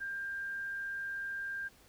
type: tone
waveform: sine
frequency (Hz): 1594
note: G6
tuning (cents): +28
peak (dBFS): -36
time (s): 0-1.69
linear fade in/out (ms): 20
effects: pink hiss -62 dBFS RMS until 1.88 s